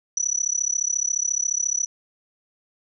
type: tone with amplitude modulation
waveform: sine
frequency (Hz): 5920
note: F#8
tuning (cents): 0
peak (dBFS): -17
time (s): 0.17-1.86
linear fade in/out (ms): 2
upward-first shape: sine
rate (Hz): 34.3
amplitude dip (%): 100
effects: none